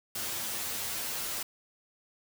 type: noise with comb filter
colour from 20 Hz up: white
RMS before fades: -35 dBFS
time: 0.15-1.43 s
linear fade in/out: 5 ms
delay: 8.8 ms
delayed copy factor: +0.75
effects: none